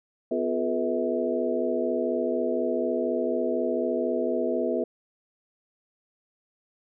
sine tone cluster, 250.5 / 349.4 / 423.4 / 487.5 / 645 Hz, B3 / F4 / G#4 / B4 / E5, +25 / +1 / +33 / -23 / -38 cents, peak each -30 dBFS, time 0.31-4.84 s, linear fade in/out 5 ms, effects none

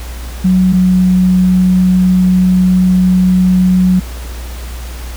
sine tone pair in turn, 185 / 183.83 Hz, F#3 / F#3, 0 / -11 cents, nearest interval unison, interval 11 cents, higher first, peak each -6 dBFS, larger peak neither, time 0.44-0.73 / 0.73-4 s, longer second, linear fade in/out 10 ms, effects added 60 Hz sine -22 dBFS peak until 5.16 s + pink hiss -32 dBFS RMS until 5.16 s

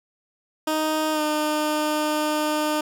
15% pulse tone with pitch glide, 311.1 to 303.8 Hz, D#4 to D#4, 0 to -41 cents, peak -15 dBFS, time 0.67-2.81 s, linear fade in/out 5 ms, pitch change -41 cents, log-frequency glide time 1.12-1.21 s, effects none

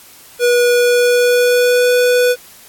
square tone with pitch glide, 485.1 to 493.3 Hz, B4 to B4, -31 to -2 cents, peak -10 dBFS, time 0.39-2.36 s, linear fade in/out 50 ms, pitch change +29 cents, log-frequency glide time 0.72-1.91 s, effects white hiss -41 dBFS RMS until 2.68 s + AAC 64 kbps

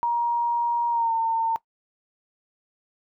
sine tone with pitch glide, 945 to 907 Hz, A#5 to A#5, +23 to -48 cents, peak -20 dBFS, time 0.03-1.56 s, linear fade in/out 0 ms, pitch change -71 cents, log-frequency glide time 0.9-1.13 s, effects noise-tail reverb RT60 0.1 s tail -19 dB re dry

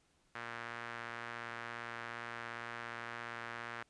sawtooth tone with band-pass filter, 117.3 Hz, A#2, 11 cents sharp, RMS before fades -45 dBFS, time 0.35-3.83 s, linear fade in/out 5 ms, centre 1600 Hz, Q 1.9, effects pink hiss -73 dBFS RMS until 3.89 s + resampled to 22050 Hz

